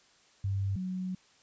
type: tone pair in turn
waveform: sine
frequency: 98 / 185 Hz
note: G2 / F#3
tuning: 0 / 0 cents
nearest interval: major seventh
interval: 1100 cents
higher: second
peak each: -28 / -32 dBFS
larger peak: first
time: 0.44-0.76 / 0.76-1.15 s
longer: second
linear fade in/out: 5 ms
effects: white hiss -63 dBFS RMS until 1.42 s + resampled to 16000 Hz